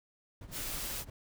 brown noise with tremolo, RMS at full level -43 dBFS, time 0.41-1.1 s, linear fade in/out 2 ms, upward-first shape sine, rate 12 Hz, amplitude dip 65%
white noise, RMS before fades -39 dBFS, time 0.51-1.05 s, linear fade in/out 50 ms
effects none

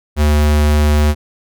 square tone, 74.7 Hz, D2, 30 cents sharp, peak -10 dBFS, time 0.16-1.15 s, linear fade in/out 50 ms, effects none

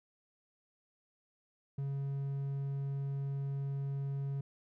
triangle tone, 138.59 Hz, C#3, in tune, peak -32 dBFS, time 1.78-4.41 s, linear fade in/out 5 ms, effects none

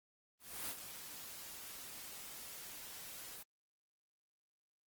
white noise with ADSR envelope, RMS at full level -41 dBFS, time 0.39-3.43 s, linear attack 300 ms, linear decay 57 ms, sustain -9 dB, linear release 6 ms, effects Opus 24 kbps

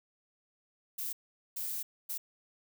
violet noise bursts at uneven times, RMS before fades -37 dBFS, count 3, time 0.98-1.13 / 1.56-1.83 / 2.09-2.18 s, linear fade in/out 10 ms, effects none

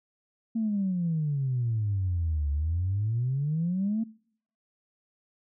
sine exponential two-way sweep, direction down then up, 230 to 70.6 to 230 Hz, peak -24 dBFS, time 0.55-4.04 s, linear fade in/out 10 ms, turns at 2.51 s, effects noise-tail reverb RT60 0.6 s tail -23 dB re dry + tanh soft clip ceiling -20 dBFS

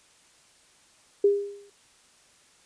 sine tone with exponential decay, 403.8 Hz, G#4, 49 cents flat, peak -14 dBFS, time 1.24-1.7 s, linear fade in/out 5 ms, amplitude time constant 100 ms, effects white hiss -59 dBFS RMS until 2.65 s + resampled to 22050 Hz

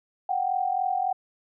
sine tone pair together, 733 / 776.5 Hz, F#5 / G5, -16 / -17 cents, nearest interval minor second, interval 99 cents, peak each -26 dBFS, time 0.29-1.13 s, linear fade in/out 5 ms, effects none

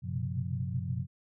sine tone cluster, 94.2 / 121.4 / 126.8 / 134.8 / 177.6 Hz, F#2 / B2 / B2 / C#3 / F3, +32 / -29 / +46 / -48 / +29 cents, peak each -36 / -37 / -38 / -37 / -39 dBFS, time 0.02-1.07 s, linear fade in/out 50 ms, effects none

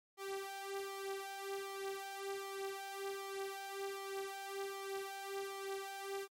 sawtooth tone with flanger, 392 Hz, G4, in tune, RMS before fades -44 dBFS, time 0.17-6.28 s, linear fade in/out 50 ms, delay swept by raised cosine 1.6 to 3.9 ms, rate 1.3 Hz, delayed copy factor +0.75, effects MP3 64 kbps

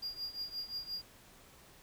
triangle tone with tremolo, 4816 Hz, D8, 43 cents sharp, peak -34 dBFS, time 0.02-1.02 s, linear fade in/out 10 ms, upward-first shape triangle, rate 5.7 Hz, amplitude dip 90%, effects pink hiss -59 dBFS RMS until 1.82 s

